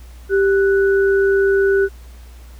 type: tone pair together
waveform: sine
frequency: 392 / 1480 Hz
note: G4 / F#6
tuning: 0 / 0 cents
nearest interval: octave + major seventh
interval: 2300 cents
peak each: -12 / -21 dBFS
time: 0.29-1.89 s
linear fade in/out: 50 ms
effects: added 60 Hz sine -36 dBFS peak until 2.59 s + pink hiss -49 dBFS RMS until 2.59 s